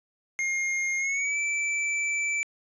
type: tone with pitch glide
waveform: square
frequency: 2131 to 2324 Hz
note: C7 to D7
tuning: +31 to -19 cents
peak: -26 dBFS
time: 0.39-2.43 s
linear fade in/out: 0 ms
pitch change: +150 cents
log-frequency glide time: 0.98-1.38 s
effects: resampled to 22050 Hz + 11-bit